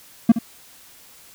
triangle tone with echo, 229.7 Hz, A#3, 25 cents flat, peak -5 dBFS, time 0.29-0.32 s, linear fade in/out 5 ms, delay 69 ms, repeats 1, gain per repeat -12 dB, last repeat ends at 0.389 s, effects white hiss -48 dBFS RMS until 1.34 s

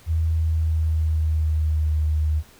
sine tone with pitch glide, 80.7 to 76.92 Hz, E2 to D#2, -36 to -19 cents, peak -18 dBFS, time 0.06-2.43 s, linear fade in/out 50 ms, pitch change -83 cents, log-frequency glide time 0.3-1.98 s, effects pink hiss -51 dBFS RMS until 2.59 s

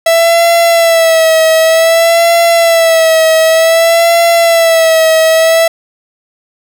45% pulse tone with vibrato, 659.3 Hz, E5, in tune, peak -5 dBFS, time 0.06-5.68 s, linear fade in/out 5 ms, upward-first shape sine, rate 0.54 Hz, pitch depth 48 cents each way, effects none

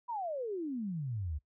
sine exponential sweep, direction down, 996 to 69 Hz, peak -34 dBFS, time 0.08-1.39 s, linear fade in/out 20 ms, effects noise-tail reverb RT60 0.1 s tail -21 dB re dry

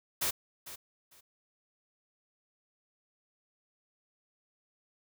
white noise with echo, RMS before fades -31 dBFS, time 0.21-0.31 s, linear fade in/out 10 ms, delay 450 ms, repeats 2, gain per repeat -14 dB, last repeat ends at 1.21 s, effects none

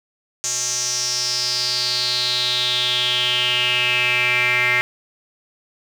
square tone with band-pass filter sweep, 123.47 Hz, B2, in tune, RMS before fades -20 dBFS, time 0.44-4.81 s, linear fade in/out 0 ms, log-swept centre 6600 to 2100 Hz, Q 6.3, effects 7-bit

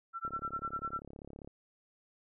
sine tone with tremolo, 1348 Hz, E6, 38 cents sharp, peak -32 dBFS, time 0.13-1.02 s, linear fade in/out 50 ms, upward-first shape sine, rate 10 Hz, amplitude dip 100%
click train, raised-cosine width 2 ms, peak -34 dBFS, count 44, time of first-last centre 0.25-1.475 s, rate 35.1 Hz
effects none

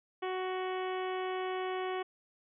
harmonic tone, 371.7 Hz, F#4, 8 cents sharp, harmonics 1 / 2 / 3 / 4 / 5 / 6 / 7 / 8 / 9, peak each -35 / -39 / -42 / -49 / -47 / -48 / -54 / -50 / -55 dBFS, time 0.22-2.03 s, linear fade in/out 10 ms, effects none

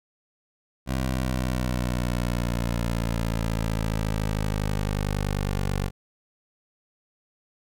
15% pulse exponential sweep, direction down, 65.3 to 47.84 Hz, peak -18 dBFS, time 0.86-5.91 s, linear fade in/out 50 ms, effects none

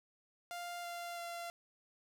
sawtooth tone with pitch steps, 698.5 / 692.9 / 687.3 Hz, F5 / F5 / F5, 0 / -14 / -28 cents, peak -38 dBFS, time 0.51-1.5 s, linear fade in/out 0 ms, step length 330 ms, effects none

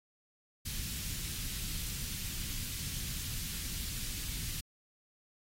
pink band-stop noise, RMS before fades -39 dBFS, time 0.65-4.61 s, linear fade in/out 10 ms, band 150 to 3000 Hz, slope 12 dB/octave, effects AAC 48 kbps

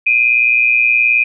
sine tone pair together, 2400 / 2519 Hz, D7 / D#7, +37 / +21 cents, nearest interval minor second, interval 84 cents, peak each -12 dBFS, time 0.06-1.24 s, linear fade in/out 10 ms, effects none

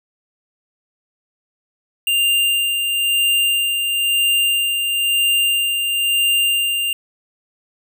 square tone with tremolo, 2794 Hz, F7, in tune, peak -14 dBFS, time 2.07-6.93 s, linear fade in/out 2 ms, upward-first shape sine, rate 1 Hz, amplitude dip 40%, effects none

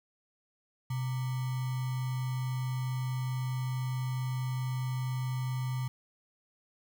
sine tone with sample-and-hold, 127.7 Hz, C3, 42 cents flat, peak -30 dBFS, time 0.9-5.88 s, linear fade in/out 5 ms, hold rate 1050 Hz, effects none

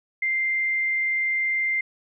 sine tone, 2093 Hz, C7, in tune, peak -21 dBFS, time 0.22-1.81 s, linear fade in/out 5 ms, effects none

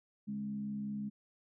sine tone with frequency modulation, 207.7 Hz, G#3, in tune, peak -36 dBFS, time 0.27-1.1 s, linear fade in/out 20 ms, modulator 65.3 Hz, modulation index 0.44, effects none

